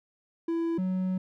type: tone pair in turn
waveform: triangle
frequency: 332.9 / 185.87 Hz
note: E4 / F#3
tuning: +17 / +8 cents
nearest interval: minor seventh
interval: 1009 cents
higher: first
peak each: -24 dBFS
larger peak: neither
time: 0.48-0.78 / 0.78-1.18 s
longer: second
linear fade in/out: 5 ms
effects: none